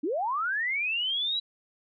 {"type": "linear sweep", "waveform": "sine", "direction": "up", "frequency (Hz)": [263.1, 3951], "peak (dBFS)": -26, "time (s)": [0.03, 1.4], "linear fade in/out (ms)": 10, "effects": []}